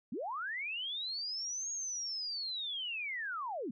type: linear two-way sweep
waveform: sine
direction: up then down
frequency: 185.5 to 6645 to 196.2 Hz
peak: -36 dBFS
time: 0.12-3.71 s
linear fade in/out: 5 ms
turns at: 1.71 s
effects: none